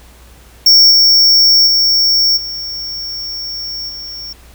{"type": "tone with level steps", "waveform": "square", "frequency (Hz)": 5480, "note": "F8", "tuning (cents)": -34, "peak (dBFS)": [-4, -6, -9, -21, -25], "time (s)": [0.66, 4.33], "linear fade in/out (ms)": 5, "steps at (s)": [0.9, 1.66, 2.36, 3.88], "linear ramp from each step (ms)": 20, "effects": ["added 60 Hz sine -40 dBFS peak until 4.54 s", "pink hiss -44 dBFS RMS until 4.54 s"]}